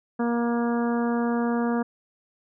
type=harmonic tone; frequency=236.3 Hz; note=A#3; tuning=24 cents sharp; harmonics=1 / 2 / 3 / 4 / 5 / 6 / 7; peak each=-23 / -29 / -33 / -35 / -37 / -39 / -40 dBFS; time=0.19-1.83 s; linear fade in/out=10 ms; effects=none

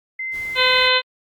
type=tone; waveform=sine; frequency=2071 Hz; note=C7; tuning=18 cents flat; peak=-24 dBFS; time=0.19-0.89 s; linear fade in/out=5 ms
type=noise; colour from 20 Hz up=pink; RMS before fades=-42 dBFS; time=0.31-0.91 s; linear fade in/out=50 ms
type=harmonic tone; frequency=509 Hz; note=C5; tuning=48 cents flat; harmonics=1 / 2 / 3 / 4 / 5 / 6 / 7 / 8; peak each=-22 / -22 / -22 / -22 / -22 / -22 / -22 / -22 dBFS; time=0.55-1.02 s; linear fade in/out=50 ms
effects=Opus 48 kbps

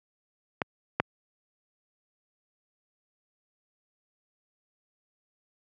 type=clicks; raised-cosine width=0.5 ms; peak=-11 / -7 dBFS; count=2; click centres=0.618 / 1 s; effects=high-pass 100 Hz 12 dB/octave

